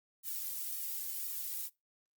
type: noise with flanger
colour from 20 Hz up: violet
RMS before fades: -39 dBFS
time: 0.23-1.7 s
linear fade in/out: 50 ms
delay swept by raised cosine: 1.6 to 2.54 ms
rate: 1.9 Hz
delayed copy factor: +0.85
effects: noise-tail reverb RT60 0.2 s tail -21 dB re dry + Opus 48 kbps